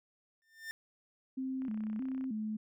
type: tone with exponential growth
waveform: 45% pulse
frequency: 1800 Hz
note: A6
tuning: 39 cents sharp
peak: -37 dBFS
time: 0.42-0.71 s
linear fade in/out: 0 ms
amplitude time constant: 62 ms
type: tone with vibrato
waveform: sine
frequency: 237.8 Hz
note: A#3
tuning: 35 cents sharp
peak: -34 dBFS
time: 1.37-2.57 s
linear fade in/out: 10 ms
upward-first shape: square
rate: 1.6 Hz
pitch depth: 170 cents each way
type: click train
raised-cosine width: 0.5 ms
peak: -40 dBFS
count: 21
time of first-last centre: 1.62-2.241 s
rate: 32.2 Hz
effects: none